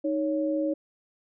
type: tone pair together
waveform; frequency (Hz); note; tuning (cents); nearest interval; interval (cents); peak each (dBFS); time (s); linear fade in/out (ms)
sine; 311.1 / 556.9; D#4 / C#5; 0 / +8; minor seventh; 1008; -26 / -28; 0.04-0.74; 10
effects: none